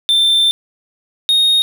triangle tone pair in turn, 3564 / 3720 Hz, A7 / A#7, +22 / -4 cents, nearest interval minor second, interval 74 cents, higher second, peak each -8 dBFS, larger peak neither, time 0.09-0.51 / 1.29-1.62 s, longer first, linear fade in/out 0 ms, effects none

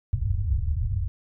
white low-pass noise, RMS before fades -25 dBFS, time 0.13-1.08 s, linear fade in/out 0 ms, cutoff 110 Hz, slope 48 dB/octave, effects none

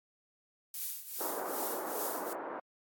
violet noise with tremolo, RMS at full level -35 dBFS, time 0.74-2.33 s, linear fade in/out 2 ms, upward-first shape triangle, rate 2.5 Hz, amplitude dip 80%
pink band-pass noise, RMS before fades -40 dBFS, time 1.2-2.6 s, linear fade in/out 10 ms, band 340 to 1300 Hz, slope 24 dB/octave
effects AAC 64 kbps

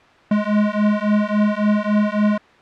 square beating tone pair, 207.7 / 211.3 Hz, G#3 / G#3, 0 / +30 cents, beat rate 3.6 Hz, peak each -19 dBFS, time 0.31-2.38 s, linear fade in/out 5 ms, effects white hiss -48 dBFS RMS until 2.61 s + low-pass 2000 Hz 12 dB/octave

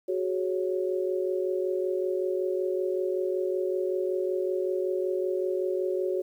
sine chord, F# suspended second, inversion none, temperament equal, 370 / 415.3 / 554.4 Hz, F#4 / G#4 / C#5, 0 / 0 / 0 cents, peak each -27 / -33 / -32 dBFS, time 0.08-6.22 s, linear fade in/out 10 ms, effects 10-bit

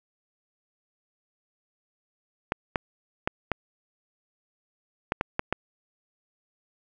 clicks, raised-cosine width 0.5 ms, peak -9 dBFS, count 8, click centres 2.521 / 2.758 / 3.275 / 3.517 / 5.121 / 5.211 / 5.394 / 5.526 s, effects none

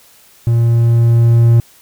triangle tone with level ramp, 116.8 Hz, A#2, 4 cents sharp, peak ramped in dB -7 to -3 dBFS, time 0.47-1.6 s, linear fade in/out 0 ms, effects white hiss -46 dBFS RMS until 1.81 s

